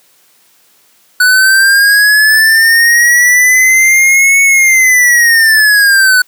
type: linear two-way sweep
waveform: square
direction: up then down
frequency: 1480 to 2217 to 1480 Hz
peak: -5 dBFS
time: 1.2-6.22 s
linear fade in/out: 5 ms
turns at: 4.42 s
effects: white hiss -49 dBFS RMS until 6.27 s + high-pass 150 Hz 12 dB/octave